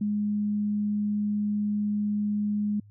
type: tone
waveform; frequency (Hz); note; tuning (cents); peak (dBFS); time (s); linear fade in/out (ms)
sine; 207.9; G#3; +2; -24; 0.01-2.8; 5
effects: added 103 Hz sine -49 dBFS peak until 2.9 s